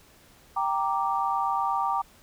sine chord, G minor, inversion none, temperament equal, 784 / 932.3 / 1174.7 Hz, G5 / Bb5 / D6, 0 / 0 / 0 cents, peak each -28 dBFS, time 0.56-2.02 s, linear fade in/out 10 ms, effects pink hiss -56 dBFS RMS until 2.22 s

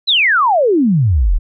sine exponential sweep, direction down, 4151 to 33.57 Hz, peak -9 dBFS, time 0.07-1.39 s, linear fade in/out 20 ms, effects none

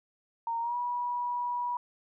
sine tone with pitch glide, 924 to 971.6 Hz, A#5 to B5, -16 to -29 cents, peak -29 dBFS, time 0.47-1.77 s, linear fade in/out 2 ms, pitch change +87 cents, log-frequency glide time 0.6-0.76 s, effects none

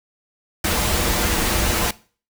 pink noise with comb filter, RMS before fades -20 dBFS, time 0.64-1.91 s, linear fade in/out 5 ms, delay 7.4 ms, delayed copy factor -0.55, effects noise-tail reverb RT60 0.4 s tail -20 dB re dry

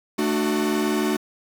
45% pulse chord, D major, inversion second, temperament equal with one note detuned, 220 / 298.6 / 370 Hz, A3 / D4 / F#4, 0 / +29 / 0 cents, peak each -25 dBFS, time 0.18-1.17 s, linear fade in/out 10 ms, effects 7-bit

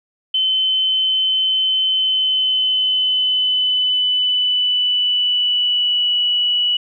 sine tone with pitch glide, 3061 to 2943 Hz, G7 to F#7, -42 to -10 cents, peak -14 dBFS, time 0.34-6.77 s, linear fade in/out 5 ms, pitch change -68 cents, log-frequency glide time 1.87-6.15 s, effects none

